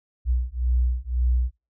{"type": "beating tone pair", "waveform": "sine", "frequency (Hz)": [60.6, 62.5], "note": ["B1", "B1"], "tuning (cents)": [-32, 21], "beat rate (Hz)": 1.9, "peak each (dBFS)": -23, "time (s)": [0.25, 1.51], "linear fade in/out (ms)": 50, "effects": ["noise-tail reverb RT60 0.3 s tail -26 dB re dry"]}